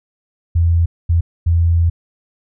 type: tone bursts at uneven times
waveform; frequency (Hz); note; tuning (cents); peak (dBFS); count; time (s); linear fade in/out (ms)
sine; 84.3; E2; +39; -10; 3; 0.55-0.86 / 1.09-1.21 / 1.46-1.9; 10
effects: none